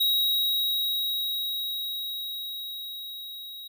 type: tone with level ramp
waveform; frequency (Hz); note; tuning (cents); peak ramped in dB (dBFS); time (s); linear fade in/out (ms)
square; 3818; A#7; +41; -21 to -39; 0-3.68; 10
effects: none